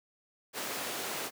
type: high-pass noise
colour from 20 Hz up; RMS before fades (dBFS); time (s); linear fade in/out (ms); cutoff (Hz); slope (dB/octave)
pink; -37; 0.53-1.31; 50; 340; 12
effects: none